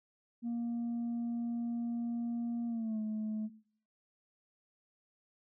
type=tone with pitch glide; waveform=sine; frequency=235.4 to 215.9 Hz; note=A#3 to A3; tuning=+17 to -33 cents; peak=-31 dBFS; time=0.42-3.5 s; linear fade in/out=50 ms; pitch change=-150 cents; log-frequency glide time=2.67-2.98 s; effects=noise-tail reverb RT60 0.6 s tail -21 dB re dry + tanh soft clip ceiling -32 dBFS